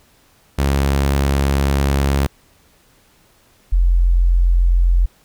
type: tone pair in turn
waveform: sawtooth / sine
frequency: 69.3 / 43.66 Hz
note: C#2 / F1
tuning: 0 / 0 cents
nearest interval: minor sixth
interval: 800 cents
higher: first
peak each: -10 dBFS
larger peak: neither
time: 0.58-2.27 / 3.72-5.06 s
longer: first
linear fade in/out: 10 ms
effects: pink hiss -54 dBFS RMS until 5.24 s